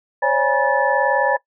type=tone cluster; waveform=sine; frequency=532 / 571 / 829 / 964 / 1744 Hz; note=C5 / D5 / G#5 / B5 / A6; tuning=+29 / -49 / -3 / -42 / -16 cents; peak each=-21 dBFS; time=0.22-1.37 s; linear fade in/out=10 ms; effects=noise-tail reverb RT60 0.1 s tail -19 dB re dry